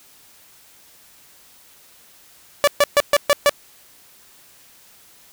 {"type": "tone bursts", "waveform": "sawtooth", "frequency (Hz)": 577, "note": "D5", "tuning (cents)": -31, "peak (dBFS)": -7, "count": 6, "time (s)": [2.64, 3.494], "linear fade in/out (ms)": 0, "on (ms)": 34, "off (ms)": 130, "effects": ["white hiss -50 dBFS RMS until 5.32 s"]}